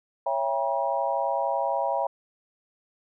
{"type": "chord", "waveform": "sine", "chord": "C# diminished seventh", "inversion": "none", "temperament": "just", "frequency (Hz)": [554.4, 665.2, 798.3, 957.9], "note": ["C#5", "E5", "G5", "Bb5"], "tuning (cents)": [0, 16, 31, 47], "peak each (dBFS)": -29, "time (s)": [0.26, 2.07], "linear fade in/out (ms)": 5, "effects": []}